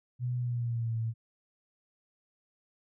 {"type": "tone with pitch glide", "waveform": "sine", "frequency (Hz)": [123.6, 113.34], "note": ["B2", "A#2"], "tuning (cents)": [2, -48], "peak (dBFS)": -29, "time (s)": [0.19, 1.14], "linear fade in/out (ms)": 50, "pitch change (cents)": -150, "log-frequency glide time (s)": [0.37, 0.96], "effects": []}